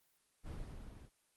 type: noise with level ramp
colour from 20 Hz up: brown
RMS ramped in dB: -43 to -54 dBFS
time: 0.43-1.1 s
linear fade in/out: 50 ms
effects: white hiss -75 dBFS RMS until 1.36 s + Opus 24 kbps